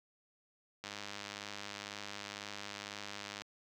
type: click train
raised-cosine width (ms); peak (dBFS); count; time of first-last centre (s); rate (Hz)
0.2; -25; 264; 0.84-3.418; 102
effects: high-pass 60 Hz 12 dB/octave + 10-bit